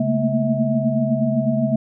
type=tone cluster; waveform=sine; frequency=137.1 / 214 / 225.5 / 233.5 / 645 Hz; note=C#3 / A3 / A3 / A#3 / E5; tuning=-19 / -48 / +43 / +3 / -38 cents; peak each=-23 dBFS; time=0-1.76 s; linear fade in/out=5 ms; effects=none